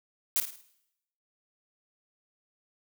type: noise with echo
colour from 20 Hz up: blue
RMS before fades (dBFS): -26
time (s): 0.36-0.4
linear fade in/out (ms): 0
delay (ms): 53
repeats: 4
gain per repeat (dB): -8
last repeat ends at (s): 0.612
effects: noise-tail reverb RT60 0.8 s tail -17 dB re dry